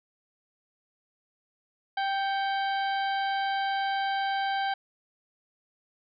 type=harmonic tone with a mistuned harmonic; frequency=784 Hz; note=G5; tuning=in tune; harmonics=1 / 2 / 3 / 4 / 5 / 6; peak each=-27 / -33 / -42 / -39 / -44 / -46 dBFS; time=1.97-4.74 s; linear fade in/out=5 ms; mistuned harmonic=3; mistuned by=-86 cents; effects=none